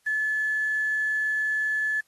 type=tone with quantisation; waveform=sine; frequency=1727 Hz; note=A6; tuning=33 cents flat; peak=-23 dBFS; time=0.06-2.01 s; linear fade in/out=10 ms; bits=8; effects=white hiss -68 dBFS RMS until 2.07 s + AAC 32 kbps